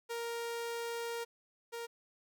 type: tone pair in turn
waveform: sawtooth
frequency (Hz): 467.1 / 467.1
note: A#4 / A#4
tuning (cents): +3 / +3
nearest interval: unison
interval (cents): 0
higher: neither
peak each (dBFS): -33 / -36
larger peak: first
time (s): 0.09-1.25 / 1.72-1.87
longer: first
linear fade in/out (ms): 20
effects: none